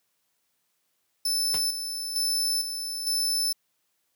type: tone with tremolo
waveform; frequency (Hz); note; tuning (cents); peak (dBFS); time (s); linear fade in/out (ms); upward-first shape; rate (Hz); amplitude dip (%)
sawtooth; 5274; E8; 0; -21; 1.25-3.53; 5; square; 1.1; 55
type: noise with exponential decay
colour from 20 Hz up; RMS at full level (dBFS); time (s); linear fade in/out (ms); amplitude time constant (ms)
pink; -29; 1.54-1.65; 0; 23
effects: white hiss -74 dBFS RMS until 4.15 s + high-pass 100 Hz 12 dB/octave